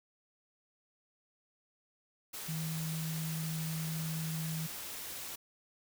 sine tone in noise, 160 Hz, D#3, 49 cents sharp, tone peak -35 dBFS, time 2.48-4.67 s, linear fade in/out 10 ms, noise white, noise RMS -43 dBFS, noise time 2.33-5.36 s, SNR +5 dB, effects none

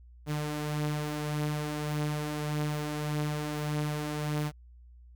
sawtooth beating tone pair, 148.5 / 150.2 Hz, D3 / D3, +20 / +39 cents, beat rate 1.7 Hz, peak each -34 / -27 dBFS, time 0.26-4.52 s, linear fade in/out 50 ms, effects added 60 Hz sine -50 dBFS peak until 5.15 s

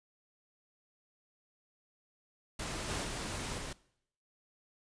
pink noise with level steps, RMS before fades -39 / -36 / -39 / -42 dBFS, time 2.59-3.73 s, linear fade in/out 5 ms, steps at 2.88 / 3.03 / 3.57 s, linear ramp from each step 20 ms, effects noise-tail reverb RT60 0.7 s tail -21 dB re dry + resampled to 22050 Hz

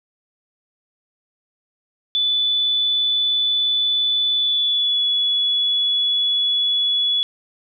sine tone with pitch glide, 3483 to 3398 Hz, A7 to G#7, -18 to +39 cents, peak -16 dBFS, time 2.15-7.23 s, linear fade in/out 0 ms, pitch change -43 cents, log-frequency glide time 4.34-5.05 s, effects none

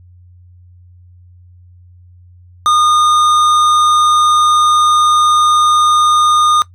sine tone with hard clipping, 1222 Hz, D#6, 32 cents flat, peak -10 dBFS, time 2.66-6.62 s, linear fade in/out 0 ms, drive 12 dB, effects noise-tail reverb RT60 0.1 s tail -18 dB re dry + added 89 Hz sine -39 dBFS peak until 6.74 s

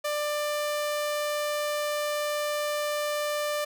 sawtooth tone, 593 Hz, D5, 17 cents sharp, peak -23 dBFS, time 0.04-3.65 s, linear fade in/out 10 ms, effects none

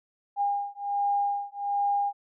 sine beating tone pair, 808 / 809.3 Hz, G#5 / G#5, -48 / -45 cents, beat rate 1.3 Hz, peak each -28 dBFS, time 0.36-2.13 s, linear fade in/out 50 ms, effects none

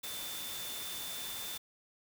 sine tone in noise, 3544 Hz, A7, 12 cents sharp, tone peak -44 dBFS, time 0.03-1.58 s, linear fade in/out 10 ms, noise white, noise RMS -42 dBFS, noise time 0.03-1.58 s, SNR -5 dB, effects none

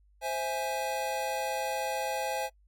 square chord, C augmented, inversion none, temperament equal, 523.3 / 659.3 / 830.6 Hz, C5 / E5 / G#5, 0 / 0 / 0 cents, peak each -36 / -37 / -34 dBFS, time 0.21-2.5 s, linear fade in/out 50 ms, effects noise-tail reverb RT60 0.1 s tail -23 dB re dry + added 50 Hz sine -60 dBFS peak until 2.67 s

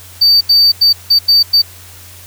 triangle tone bursts at uneven times, 4607 Hz, D8, 34 cents flat, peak -4 dBFS, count 6, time 0.21-0.41 / 0.49-0.72 / 0.81-0.93 / 1.1-1.19 / 1.28-1.43 / 1.53-1.62 s, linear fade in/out 10 ms, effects added 90 Hz sine -38 dBFS peak until 2.26 s + white hiss -37 dBFS RMS until 2.26 s

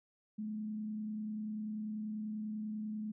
sine tone with frequency modulation, 214.1 Hz, A3, 47 cents flat, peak -37 dBFS, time 0.38-3.12 s, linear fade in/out 10 ms, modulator 30.2 Hz, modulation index 0.24, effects none

